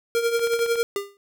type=tone with tremolo; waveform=square; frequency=466.2 Hz; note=A#4; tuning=in tune; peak=-18 dBFS; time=0.15-0.83 s; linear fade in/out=0 ms; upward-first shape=triangle; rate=11 Hz; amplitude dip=70%
type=clicks; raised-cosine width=0.3 ms; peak=-22 dBFS; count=6; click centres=0.394 / 0.472 / 0.536 / 0.592 / 0.662 / 0.757 s
type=tone with exponential decay; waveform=square; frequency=401.2 Hz; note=G4; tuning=40 cents sharp; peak=-21 dBFS; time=0.96-1.17 s; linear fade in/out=1 ms; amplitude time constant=45 ms
effects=none